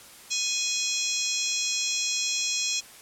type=harmonic tone with a mistuned harmonic; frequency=830.6 Hz; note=G#5; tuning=in tune; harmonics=3 / 4 / 5 / 6 / 7 / 8 / 9; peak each=-33 / -33 / -33 / -33 / -33 / -33 / -33 dBFS; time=0.3-2.81 s; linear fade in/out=20 ms; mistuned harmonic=6; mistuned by=+100 cents; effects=white hiss -48 dBFS RMS until 3.01 s + low-pass 12000 Hz 12 dB/octave